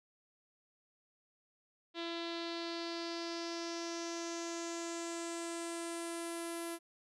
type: tone with low-pass filter sweep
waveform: sawtooth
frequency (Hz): 337.1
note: E4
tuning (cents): +39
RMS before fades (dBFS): -41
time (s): 1.94-6.79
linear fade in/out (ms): 50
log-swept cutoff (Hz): 3700 to 11000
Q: 4.1
effects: none